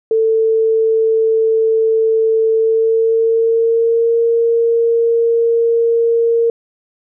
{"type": "tone with pitch glide", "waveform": "sine", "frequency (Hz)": [445.1, 462.9], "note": ["A4", "A#4"], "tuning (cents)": [20, -12], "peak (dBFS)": -10, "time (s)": [0.11, 6.5], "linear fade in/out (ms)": 2, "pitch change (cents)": 68, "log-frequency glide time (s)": [2.53, 4.17], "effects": []}